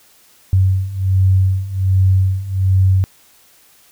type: beating tone pair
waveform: sine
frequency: 93.9 / 95.2 Hz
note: F#2 / F#2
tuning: +26 / +50 cents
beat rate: 1.3 Hz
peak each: -16 / -13 dBFS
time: 0.53-3.04 s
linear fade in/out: 0 ms
effects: white hiss -50 dBFS RMS until 3.91 s